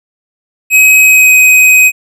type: tone with pitch glide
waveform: square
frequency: 2539 to 2517 Hz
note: D#7 to D#7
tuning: +34 to +19 cents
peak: -3 dBFS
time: 0.7-1.92 s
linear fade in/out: 50 ms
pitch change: -15 cents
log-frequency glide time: 0.99-1.34 s
effects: none